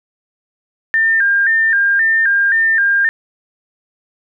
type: tone with vibrato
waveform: sine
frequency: 1700 Hz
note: G#6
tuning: 40 cents sharp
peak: -10 dBFS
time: 0.94-3.09 s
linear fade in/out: 0 ms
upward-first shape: square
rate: 1.9 Hz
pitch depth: 100 cents each way
effects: none